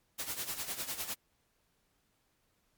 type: noise with tremolo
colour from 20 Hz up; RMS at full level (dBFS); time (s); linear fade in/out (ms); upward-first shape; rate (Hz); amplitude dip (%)
white; -36; 0.18-1.15; 20; sine; 9.9; 70
effects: pink hiss -75 dBFS RMS until 2.77 s + MP3 96 kbps